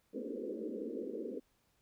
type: band-pass noise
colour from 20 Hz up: white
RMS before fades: -41 dBFS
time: 0.13-1.4 s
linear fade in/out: 20 ms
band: 210 to 520 Hz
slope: 96 dB/octave
effects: pink hiss -75 dBFS RMS until 1.81 s